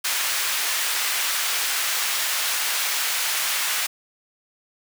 pink high-pass noise, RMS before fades -24 dBFS, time 0.04-3.87 s, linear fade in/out 10 ms, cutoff 1500 Hz, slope 12 dB/octave, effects none

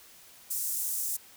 pink high-pass noise, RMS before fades -32 dBFS, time 0.5-1.17 s, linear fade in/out 10 ms, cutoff 7500 Hz, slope 24 dB/octave, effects white hiss -54 dBFS RMS until 1.36 s

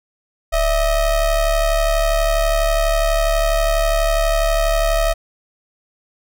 square ring-modulated tone, 311.9 Hz, D#4, 4 cents sharp, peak -12 dBFS, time 0.52-5.14 s, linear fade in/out 20 ms, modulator 348 Hz, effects none

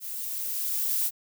violet noise with level ramp, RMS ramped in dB -36 to -25 dBFS, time 0-1.11 s, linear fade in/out 50 ms, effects none

